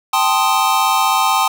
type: chord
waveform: square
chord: A half-diminished seventh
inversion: third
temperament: equal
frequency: 784 / 880 / 1046.5 / 1244.5 Hz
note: G5 / A5 / C6 / Eb6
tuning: 0 / 0 / 0 / 0 cents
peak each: -19 dBFS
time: 0.13-1.48 s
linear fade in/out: 5 ms
effects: none